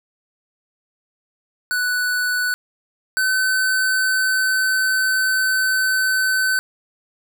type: tone pair in turn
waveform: square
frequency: 1484 / 1523.1 Hz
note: F#6 / F#6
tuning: +5 / +50 cents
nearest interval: unison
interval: 45 cents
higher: second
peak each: -19 / -17 dBFS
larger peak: second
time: 1.71-2.54 / 3.17-6.59 s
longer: second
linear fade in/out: 0 ms
effects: none